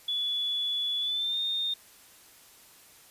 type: tone with pitch glide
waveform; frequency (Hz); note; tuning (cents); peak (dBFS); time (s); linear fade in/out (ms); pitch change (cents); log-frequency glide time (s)
sine; 3426 to 3651; A7 to A#7; -47 to -37; -27; 0.08-1.74; 5; +110; 1-1.39
effects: white hiss -55 dBFS RMS until 3.1 s + resampled to 32000 Hz